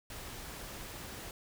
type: noise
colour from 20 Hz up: pink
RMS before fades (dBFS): -45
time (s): 0.1-1.31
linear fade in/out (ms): 2
effects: none